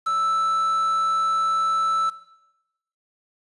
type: tone with quantisation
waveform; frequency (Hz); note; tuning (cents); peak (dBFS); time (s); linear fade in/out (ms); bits
triangle; 1319; E6; +1; -18; 0.06-2.1; 10; 7
effects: noise-tail reverb RT60 0.9 s tail -17 dB re dry + resampled to 24000 Hz